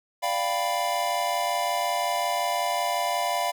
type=chord; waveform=square; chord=G dominant seventh; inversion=second; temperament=equal; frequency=587.3 / 698.5 / 784 / 987.8 Hz; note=D5 / F5 / G5 / B5; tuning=0 / 0 / 0 / 0 cents; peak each=-33 / -28 / -33 / -30 dBFS; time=0.22-3.52 s; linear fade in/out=20 ms; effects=none

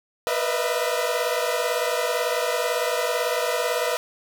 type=tone cluster; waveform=sawtooth; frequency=481.5 / 499.5 / 613 / 664 Hz; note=B4 / B4 / D#5 / E5; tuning=-44 / +20 / -26 / +12 cents; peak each=-24 dBFS; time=0.27-3.97 s; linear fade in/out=0 ms; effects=none

